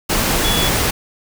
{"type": "tone in noise", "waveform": "sine", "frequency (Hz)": 3396, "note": "G#7", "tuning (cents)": 38, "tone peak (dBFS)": -20, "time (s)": [0.44, 0.69], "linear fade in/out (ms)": 10, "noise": "pink", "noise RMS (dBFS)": -17, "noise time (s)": [0.09, 0.91], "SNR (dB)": -6, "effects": []}